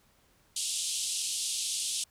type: band-pass noise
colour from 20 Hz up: white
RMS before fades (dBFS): -33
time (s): 0.56-2.04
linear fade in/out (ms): 5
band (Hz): 2900 to 10000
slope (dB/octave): 48
effects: pink hiss -66 dBFS RMS until 2.1 s